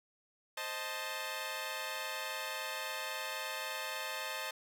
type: chord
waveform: 10% pulse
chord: A diminished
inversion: first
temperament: equal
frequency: 523.3 / 622.3 / 880 Hz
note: C5 / Eb5 / A5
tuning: 0 / 0 / 0 cents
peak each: -35 / -34 / -33 dBFS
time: 0.57-4.51 s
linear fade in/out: 5 ms
effects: none